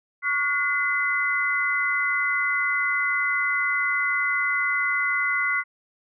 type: tone cluster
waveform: sine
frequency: 1124 / 1439 / 2034 Hz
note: C#6 / F#6 / C7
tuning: +24 / -49 / -50 cents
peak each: -29 / -26 / -23 dBFS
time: 0.22-5.64 s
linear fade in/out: 50 ms
effects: none